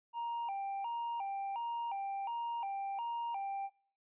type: tone with vibrato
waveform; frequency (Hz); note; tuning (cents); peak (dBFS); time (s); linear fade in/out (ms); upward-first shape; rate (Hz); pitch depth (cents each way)
triangle; 860; A5; -40; -34; 0.13-3.7; 50; square; 1.4; 150
effects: noise-tail reverb RT60 0.4 s tail -19 dB re dry + resampled to 8000 Hz